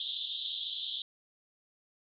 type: band-pass noise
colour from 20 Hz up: white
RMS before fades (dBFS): -38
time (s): 0-1.02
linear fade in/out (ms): 2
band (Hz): 3200 to 3800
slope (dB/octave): 96
effects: none